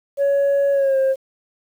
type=tone with pitch glide; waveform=sine; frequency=560 to 533.2 Hz; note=C#5 to C5; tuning=+18 to +33 cents; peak=-12 dBFS; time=0.17-1.16 s; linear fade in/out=50 ms; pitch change=-85 cents; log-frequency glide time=0.72-0.98 s; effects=tanh soft clip ceiling -13 dBFS + 8-bit